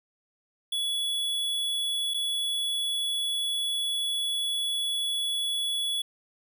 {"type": "tone with dropouts", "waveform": "square", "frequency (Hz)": 3393, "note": "G#7", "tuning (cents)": 36, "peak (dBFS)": -27, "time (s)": [0.72, 6.02], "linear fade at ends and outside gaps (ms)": 5, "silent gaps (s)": [2.138, 2.143], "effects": []}